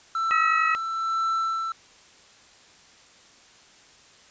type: tone with tremolo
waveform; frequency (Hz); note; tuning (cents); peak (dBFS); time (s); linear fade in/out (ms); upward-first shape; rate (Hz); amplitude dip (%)
triangle; 1333; E6; +19; -20; 0.15-1.72; 2; sine; 1.1; 45
type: harmonic tone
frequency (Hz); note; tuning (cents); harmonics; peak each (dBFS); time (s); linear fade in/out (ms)
641; E5; -49; 2 / 3 / 4; -23 / -26 / -28; 0.31-0.75; 0
effects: white hiss -53 dBFS RMS until 4.3 s + resampled to 16000 Hz